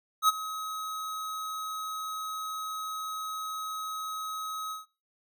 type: tone with ADSR envelope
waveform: square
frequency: 1273 Hz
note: D#6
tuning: 39 cents sharp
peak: -18 dBFS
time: 0.22-4.86 s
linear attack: 64 ms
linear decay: 25 ms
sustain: -16 dB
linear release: 150 ms
effects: noise-tail reverb RT60 0.4 s tail -25 dB re dry